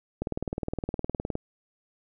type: click train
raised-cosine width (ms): 2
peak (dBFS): -16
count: 23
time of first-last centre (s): 0.22-1.354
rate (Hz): 19.4
effects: none